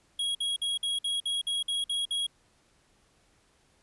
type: tone bursts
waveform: square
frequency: 3307 Hz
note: G#7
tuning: 8 cents flat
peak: -28 dBFS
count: 10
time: 0.19-2.267 s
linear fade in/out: 5 ms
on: 160 ms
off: 53 ms
effects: pink hiss -66 dBFS RMS until 3.82 s + resampled to 24000 Hz